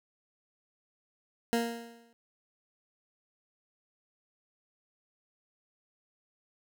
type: tone with exponential decay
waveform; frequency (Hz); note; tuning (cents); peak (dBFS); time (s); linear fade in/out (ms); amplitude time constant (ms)
20% pulse; 233.1; A#3; 0; -19; 1.53-2.13; 0; 130
effects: none